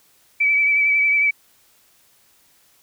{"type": "tone with vibrato", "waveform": "sine", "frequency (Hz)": 2300, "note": "D7", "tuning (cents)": -37, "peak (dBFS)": -14, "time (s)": [0.4, 1.31], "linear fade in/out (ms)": 10, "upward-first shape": "triangle", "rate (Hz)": 11, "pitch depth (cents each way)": 31, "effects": ["white hiss -57 dBFS RMS until 2.82 s"]}